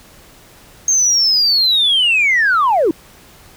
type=linear sweep; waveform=sine; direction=down; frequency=6440 to 290 Hz; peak=-9 dBFS; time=0.88-2.91 s; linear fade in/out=2 ms; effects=tanh soft clip ceiling -7 dBFS + pink hiss -44 dBFS RMS until 3.56 s